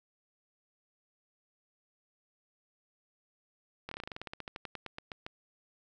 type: slowing click train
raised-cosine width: 0.3 ms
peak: -24 dBFS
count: 21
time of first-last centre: 3.89-5.265 s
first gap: 24 ms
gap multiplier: 1.1
effects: none